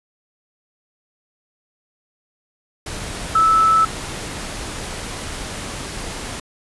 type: tone in noise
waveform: sine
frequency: 1310 Hz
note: E6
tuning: 11 cents flat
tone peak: -11 dBFS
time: 3.35-3.85 s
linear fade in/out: 5 ms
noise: pink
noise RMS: -29 dBFS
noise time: 2.86-6.4 s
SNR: +15 dB
effects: resampled to 24000 Hz